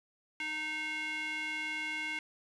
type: tone with band-pass filter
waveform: square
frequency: 308.8 Hz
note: D#4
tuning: 13 cents flat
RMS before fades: -37 dBFS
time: 0.4-2.19 s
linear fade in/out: 2 ms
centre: 2300 Hz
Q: 4.5
effects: resampled to 22050 Hz + 9-bit